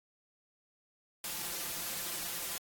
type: noise with comb filter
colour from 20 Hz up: white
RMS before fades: -38 dBFS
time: 1.24-2.58 s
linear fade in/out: 2 ms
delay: 5.8 ms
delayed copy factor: +0.65
effects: AAC 64 kbps